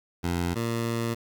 15% pulse tone pair in turn, 86.9 / 116 Hz, F2 / A#2, -8 / -8 cents, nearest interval perfect fourth, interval 500 cents, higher second, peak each -19 / -20 dBFS, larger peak first, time 0.23-0.55 / 0.55-1.15 s, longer second, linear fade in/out 20 ms, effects 8-bit

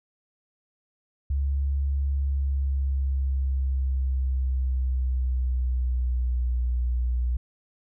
sine tone with pitch glide, 69.3 to 61.03 Hz, C#2 to B1, 0 to -20 cents, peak -22 dBFS, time 1.3-7.37 s, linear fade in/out 5 ms, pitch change -220 cents, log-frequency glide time 2.1-6.59 s, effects none

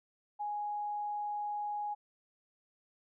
sine tone, 830.6 Hz, G#5, in tune, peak -34 dBFS, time 0.39-1.95 s, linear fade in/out 20 ms, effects none

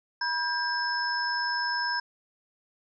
sine tone cluster, 969 / 1600 / 5240 Hz, B5 / G6 / E8, -33 / +35 / -11 cents, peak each -31 / -29 / -32 dBFS, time 0.21-2 s, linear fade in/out 5 ms, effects none

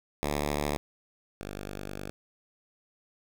5% pulse tone pair in turn, 73.42 / 49.68 Hz, D2 / G1, 0 / +24 cents, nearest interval perfect fifth, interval 676 cents, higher first, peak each -17 / -26 dBFS, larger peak first, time 0.23-0.77 / 1.41-2.1 s, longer second, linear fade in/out 0 ms, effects none

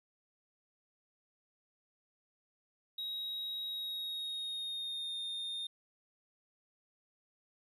triangle tone with pitch glide, 3808 to 3657 Hz, A#7 to A#7, +36 to -34 cents, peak -36 dBFS, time 2.98-5.67 s, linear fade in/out 5 ms, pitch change -70 cents, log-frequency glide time 3.66-5.18 s, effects none

